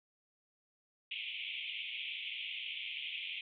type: band-pass noise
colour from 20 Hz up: white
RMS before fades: -42 dBFS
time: 1.11-3.41 s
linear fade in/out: 2 ms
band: 2200 to 3400 Hz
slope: 96 dB/octave
effects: none